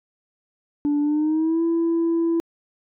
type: tone with pitch glide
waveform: sine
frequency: 291.8 to 333.3 Hz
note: D4 to E4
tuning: -11 to +19 cents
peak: -16 dBFS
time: 0.85-2.4 s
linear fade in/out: 0 ms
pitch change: +230 cents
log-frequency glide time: 1.01-1.63 s
effects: tanh soft clip ceiling -16 dBFS